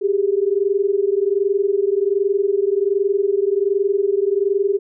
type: tone pair together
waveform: sine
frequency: 388.1 / 409.4 Hz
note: G4 / G#4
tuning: -17 / -25 cents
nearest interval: minor second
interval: 92 cents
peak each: -18 dBFS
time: 0.01-4.79 s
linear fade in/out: 20 ms
effects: none